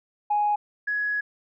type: tone pair in turn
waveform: sine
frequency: 832 / 1677.5 Hz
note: G#5 / G#6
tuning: +3 / +17 cents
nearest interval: octave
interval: 1214 cents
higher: second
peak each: -19 / -23 dBFS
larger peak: first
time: 0.3-0.56 / 0.87-1.21 s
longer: second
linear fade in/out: 10 ms
effects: tanh soft clip ceiling -15 dBFS